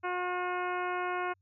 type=harmonic tone; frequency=360 Hz; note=F#4; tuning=47 cents flat; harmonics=1 / 2 / 3 / 4 / 5 / 6 / 7 / 8; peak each=-36 / -36 / -36 / -38 / -46 / -44 / -46 / -54 dBFS; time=0.03-1.34 s; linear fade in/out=20 ms; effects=added 94 Hz sine -69 dBFS peak until 1.41 s